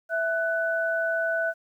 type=tone pair together; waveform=sine; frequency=659.3 / 1491.7 Hz; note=E5 / F#6; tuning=0 / +14 cents; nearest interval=octave + major second; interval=1414 cents; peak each=-26 / -26 dBFS; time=0.09-1.54 s; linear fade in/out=50 ms; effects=10-bit